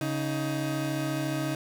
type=tone pair together; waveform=30% pulse; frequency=139.8 / 313.8 Hz; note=C#3 / D#4; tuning=+15 / +15 cents; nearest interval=octave + major second; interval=1400 cents; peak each=-28 dBFS; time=0.01-1.55 s; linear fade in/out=2 ms; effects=none